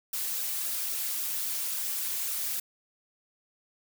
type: noise with flanger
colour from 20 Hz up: blue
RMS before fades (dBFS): -32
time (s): 0.13-2.6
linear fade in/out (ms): 5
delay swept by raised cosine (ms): 0.93 to 6.43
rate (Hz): 3.7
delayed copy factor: -0.8
effects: none